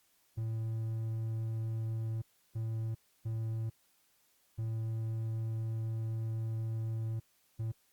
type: tone bursts at uneven times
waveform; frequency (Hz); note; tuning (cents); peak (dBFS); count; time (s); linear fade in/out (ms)
triangle; 112; A2; +31; -31; 5; 0.37-2.22 / 2.55-2.95 / 3.25-3.7 / 4.58-7.2 / 7.59-7.72; 10
effects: white hiss -71 dBFS RMS until 7.92 s + Opus 48 kbps